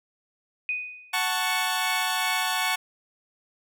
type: tone with exponential decay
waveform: sine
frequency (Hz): 2489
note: D#7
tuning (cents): 0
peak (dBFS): -23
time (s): 0.69-1.29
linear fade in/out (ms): 1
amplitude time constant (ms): 130
type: chord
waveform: 15% pulse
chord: F# minor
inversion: none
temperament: equal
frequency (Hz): 740 / 880 / 1108.7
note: F#5 / A5 / C#6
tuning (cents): 0 / 0 / 0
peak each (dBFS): -22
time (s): 1.13-2.76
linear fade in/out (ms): 10
effects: none